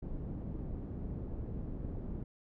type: low-pass noise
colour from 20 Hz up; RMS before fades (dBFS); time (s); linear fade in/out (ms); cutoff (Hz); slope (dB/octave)
pink; -40; 0.02-2.24; 10; 300; 12
effects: none